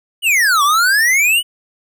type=exponential two-way sweep; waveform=square; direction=down then up; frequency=3018 to 1113 to 3018 Hz; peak=-11 dBFS; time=0.22-1.43 s; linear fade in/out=50 ms; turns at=0.63 s; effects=none